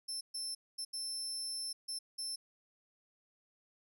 30% pulse tone bursts at uneven times, 5320 Hz, E8, 15 cents sharp, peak -34 dBFS, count 6, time 0.08-0.21 / 0.34-0.55 / 0.78-0.85 / 0.93-1.73 / 1.88-1.99 / 2.18-2.36 s, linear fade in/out 10 ms, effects none

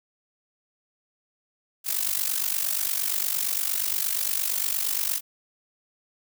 blue noise with amplitude modulation, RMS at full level -23 dBFS, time 1.84-5.21 s, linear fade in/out 50 ms, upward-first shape sine, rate 48.6 Hz, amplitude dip 80%, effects none

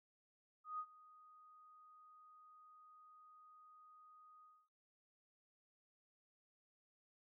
sine tone with ADSR envelope, 1244.5 Hz, D#6, in tune, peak -40 dBFS, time 0.64-4.69 s, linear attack 150 ms, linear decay 63 ms, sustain -21 dB, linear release 260 ms, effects none

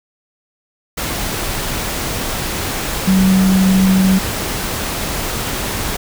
sine tone in noise, 189.5 Hz, F#3, 42 cents sharp, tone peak -9 dBFS, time 3.07-4.19 s, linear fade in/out 10 ms, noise pink, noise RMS -21 dBFS, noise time 0.97-5.97 s, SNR +9 dB, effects none

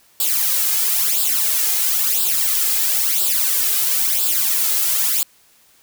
blue noise with flanger, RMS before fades -18 dBFS, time 0.2-5.23 s, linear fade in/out 2 ms, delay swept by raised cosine 0.24 to 2.44 ms, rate 0.99 Hz, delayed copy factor +0.75, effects white hiss -54 dBFS RMS until 5.82 s

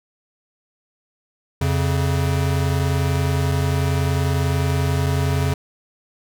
square tone pair together, 87 / 138.1 Hz, F2 / C#3, -6 / -6 cents, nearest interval minor sixth, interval 800 cents, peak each -21 dBFS, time 1.61-5.54 s, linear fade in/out 5 ms, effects none

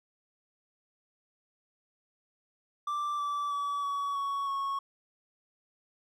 triangle tone with pitch steps, 1174.7 / 1159.9 / 1145.2 / 1130.8 / 1116.5 / 1102.4 Hz, D6 / D6 / D6 / C#6 / C#6 / C#6, 0 / -22 / -44 / +34 / +12 / -10 cents, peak -28 dBFS, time 2.87-4.79 s, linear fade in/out 5 ms, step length 320 ms, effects none

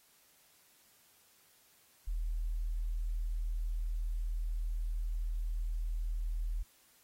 sine tone, 40 Hz, D#1, 49 cents sharp, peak -32 dBFS, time 2.07-6.63 s, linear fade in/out 10 ms, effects white hiss -66 dBFS RMS until 7.03 s + AAC 48 kbps

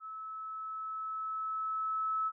sine tone with level ramp, 1300 Hz, E6, 24 cents flat, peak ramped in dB -41 to -29 dBFS, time 0-2.32 s, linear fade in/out 50 ms, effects none

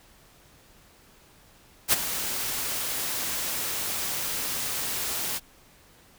white noise with ADSR envelope, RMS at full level -18 dBFS, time 1.88-5.4 s, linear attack 46 ms, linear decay 23 ms, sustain -12 dB, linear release 35 ms, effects pink hiss -56 dBFS RMS until 6.18 s

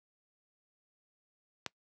click, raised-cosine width 0.2 ms, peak -17 dBFS, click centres 1.663 s, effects noise-tail reverb RT60 0.1 s tail -23 dB re dry + high-pass 100 Hz 12 dB/octave

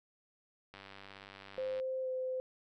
click train, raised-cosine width 0.3 ms, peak -34 dBFS, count 105, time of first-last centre 0.74-1.799 s, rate 98.2 Hz
sine tone with pitch glide, 521 to 514.7 Hz, C5 to C5, -7 to -29 cents, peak -34 dBFS, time 1.58-2.4 s, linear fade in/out 0 ms, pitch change -22 cents, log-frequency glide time 2.02-2.08 s
effects none

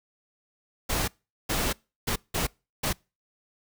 pink noise bursts at uneven times, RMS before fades -27 dBFS, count 5, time 0.89-1.08 / 1.49-1.73 / 2.07-2.16 / 2.34-2.47 / 2.83-2.93 s, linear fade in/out 10 ms, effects noise-tail reverb RT60 0.3 s tail -26 dB re dry

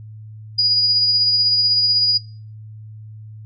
sine tone with tremolo, 4900 Hz, D#8, 27 cents flat, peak -12 dBFS, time 0.58-2.18 s, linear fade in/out 10 ms, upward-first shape triangle, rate 16 Hz, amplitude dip 40%, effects noise-tail reverb RT60 0.4 s tail -20 dB re dry + added 108 Hz sine -34 dBFS peak until 3.45 s

